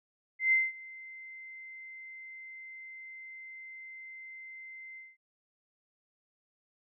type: tone with ADSR envelope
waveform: sine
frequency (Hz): 2076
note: C7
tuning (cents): -14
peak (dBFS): -21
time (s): 0.39-5.17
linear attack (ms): 130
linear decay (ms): 200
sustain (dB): -23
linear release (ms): 200
effects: none